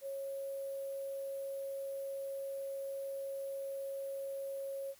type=tone with sample-and-hold; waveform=sine; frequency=548 Hz; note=C#5; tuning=20 cents flat; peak=-38 dBFS; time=0.01-4.95 s; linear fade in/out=50 ms; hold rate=11025 Hz; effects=white hiss -63 dBFS RMS until 4.99 s